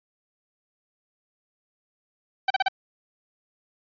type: tone bursts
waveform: sawtooth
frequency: 771 Hz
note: G5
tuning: 29 cents flat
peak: -15 dBFS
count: 4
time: 2.48-2.684 s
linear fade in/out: 5 ms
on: 24 ms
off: 36 ms
effects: resampled to 11025 Hz